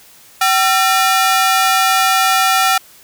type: ring-modulated tone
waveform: sawtooth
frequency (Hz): 1059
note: C6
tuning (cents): +21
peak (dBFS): -4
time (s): 0.41-2.78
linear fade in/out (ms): 5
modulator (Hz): 294
effects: white hiss -44 dBFS RMS until 3.03 s